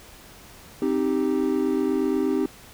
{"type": "chord", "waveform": "triangle", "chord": "C minor", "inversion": "none", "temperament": "equal with one note detuned", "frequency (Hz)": [262.8, 311.1, 392], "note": ["C4", "Eb4", "G4"], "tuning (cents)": [8, 0, 0], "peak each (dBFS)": -23, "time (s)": [0.82, 2.46], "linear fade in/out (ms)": 2, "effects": ["pink hiss -47 dBFS RMS until 2.73 s"]}